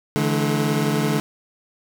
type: chord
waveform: 25% pulse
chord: D suspended second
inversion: none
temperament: equal with one note detuned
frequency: 146.83 / 164.81 / 214.6 Hz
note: D3 / E3 / A3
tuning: 0 / 0 / -43 cents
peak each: -18 / -23 / -19 dBFS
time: 0.16-1.2 s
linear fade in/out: 0 ms
effects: none